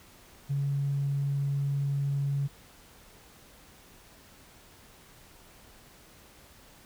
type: tone with tanh clipping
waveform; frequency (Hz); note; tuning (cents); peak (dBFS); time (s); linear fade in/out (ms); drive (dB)
triangle; 140.2; C#3; +20; -26; 0.49-2.48; 20; 4
effects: pink hiss -55 dBFS RMS until 6.85 s